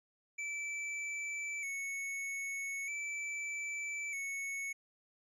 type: tone with vibrato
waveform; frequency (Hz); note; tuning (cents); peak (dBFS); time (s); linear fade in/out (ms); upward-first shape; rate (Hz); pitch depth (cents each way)
square; 2264; C#7; +36; -38; 0.38-4.73; 10; square; 0.4; 42
effects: resampled to 24000 Hz